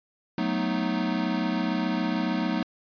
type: chord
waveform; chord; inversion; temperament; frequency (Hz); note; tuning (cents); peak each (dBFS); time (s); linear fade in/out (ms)
square; B dominant seventh; second; equal; 185 / 220 / 246.9 / 311.1; F#3 / A3 / B3 / D#4; 0 / 0 / 0 / 0; -31; 0.38-2.63; 2
effects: resampled to 11025 Hz